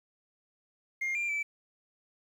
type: tone with pitch steps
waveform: sine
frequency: 2121 / 2384 / 2316 Hz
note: C7 / D7 / D7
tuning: +23 / +25 / -25 cents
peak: -27 dBFS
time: 1.01-1.43 s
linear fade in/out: 10 ms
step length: 140 ms
effects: tanh soft clip ceiling -28 dBFS + 10-bit